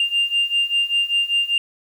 sine beating tone pair, 2794 / 2799.1 Hz, F7 / F7, 0 / +3 cents, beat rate 5.1 Hz, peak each -20 / -18 dBFS, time 0-1.58 s, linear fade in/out 2 ms, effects tanh soft clip ceiling -12 dBFS + 8-bit

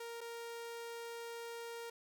sawtooth tone with dropouts, 466.2 Hz, A#4, in tune, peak -40 dBFS, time 0-1.9 s, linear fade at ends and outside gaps 5 ms, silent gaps 0.208-0.212 s, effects none

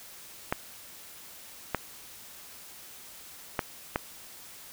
clicks, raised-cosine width 0.5 ms, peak -11 dBFS, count 4, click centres 0.525 / 1.747 / 3.592 / 3.959 s, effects white hiss -48 dBFS RMS until 4.72 s

